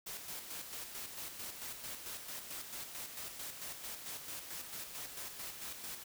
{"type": "noise with tremolo", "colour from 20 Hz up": "white", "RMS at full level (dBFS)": -44, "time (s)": [0.06, 6.04], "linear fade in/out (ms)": 10, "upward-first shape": "square", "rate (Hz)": 4.5, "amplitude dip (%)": 45, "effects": []}